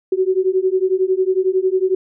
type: beating tone pair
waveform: sine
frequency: 370 / 381 Hz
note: F#4 / G4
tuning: 0 / -49 cents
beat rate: 11 Hz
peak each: -17 dBFS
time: 0.12-1.95 s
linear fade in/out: 5 ms
effects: none